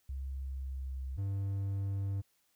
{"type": "tone with pitch glide", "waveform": "sine", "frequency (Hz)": [67.1, 65.87], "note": ["C2", "C2"], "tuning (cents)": [44, 12], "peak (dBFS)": -36, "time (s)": [0.09, 1.17], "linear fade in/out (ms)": 5, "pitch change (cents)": -32, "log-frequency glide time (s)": [0.35, 1.01]}
{"type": "tone", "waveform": "triangle", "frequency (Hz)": 98.4, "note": "G2", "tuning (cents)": 7, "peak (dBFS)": -30, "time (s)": [1.17, 2.22], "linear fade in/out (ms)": 20}
{"effects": ["white hiss -74 dBFS RMS until 2.55 s"]}